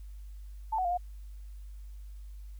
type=tone with pitch steps; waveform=sine; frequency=883 / 744 / 699 / 716 Hz; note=A5 / F#5 / F5 / F5; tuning=+6 / +9 / +1 / +43 cents; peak=-27 dBFS; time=0.72-0.976 s; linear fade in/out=10 ms; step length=64 ms; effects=added 50 Hz sine -42 dBFS peak until 2.59 s + white hiss -68 dBFS RMS until 2.59 s